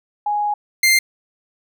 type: tone pair in turn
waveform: sine / sawtooth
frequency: 830.6 / 2098 Hz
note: G#5 / C7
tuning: 0 / +4 cents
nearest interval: octave + major third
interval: 1604 cents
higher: second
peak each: -17 / -8 dBFS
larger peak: second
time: 0.26-0.54 / 0.83-0.99 s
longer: first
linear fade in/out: 5 ms
effects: none